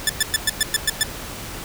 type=tone bursts; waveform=10% pulse; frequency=1748 Hz; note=A6; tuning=12 cents flat; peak=-6 dBFS; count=8; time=0.07-1.032 s; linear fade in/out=2 ms; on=24 ms; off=110 ms; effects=pink hiss -33 dBFS RMS until 1.64 s